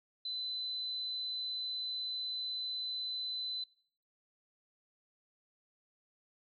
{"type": "tone", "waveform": "sine", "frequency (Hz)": 4022, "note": "B7", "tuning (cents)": 31, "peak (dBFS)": -36, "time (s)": [0.25, 3.64], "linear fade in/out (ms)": 5, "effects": ["noise-tail reverb RT60 0.6 s tail -23 dB re dry"]}